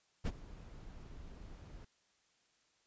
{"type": "noise with ADSR envelope", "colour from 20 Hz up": "brown", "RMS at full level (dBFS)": -31, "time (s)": [0.24, 1.85], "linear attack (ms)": 27, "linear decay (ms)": 42, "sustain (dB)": -20, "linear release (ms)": 6, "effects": ["white hiss -74 dBFS RMS until 2.86 s", "resampled to 16000 Hz"]}